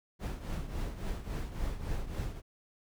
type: noise with tremolo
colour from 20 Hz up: brown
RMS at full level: -33 dBFS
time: 0.19-2.42 s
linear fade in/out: 50 ms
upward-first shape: triangle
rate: 3.6 Hz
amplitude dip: 75%
effects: none